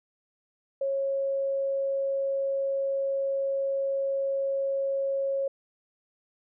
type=tone; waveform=sine; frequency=547 Hz; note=C#5; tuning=23 cents flat; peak=-25 dBFS; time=0.81-5.48 s; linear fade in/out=5 ms; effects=none